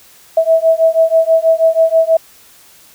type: beating tone pair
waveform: sine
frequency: 648 / 654.2 Hz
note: E5 / E5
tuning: -30 / -13 cents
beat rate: 6.2 Hz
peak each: -11 dBFS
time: 0.37-2.17 s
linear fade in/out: 5 ms
effects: white hiss -44 dBFS RMS until 2.94 s